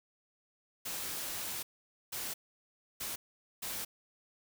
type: noise bursts at uneven times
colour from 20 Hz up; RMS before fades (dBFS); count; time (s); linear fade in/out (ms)
white; -39; 4; 0.85-1.63 / 2.12-2.34 / 3-3.16 / 3.62-3.85; 10
effects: none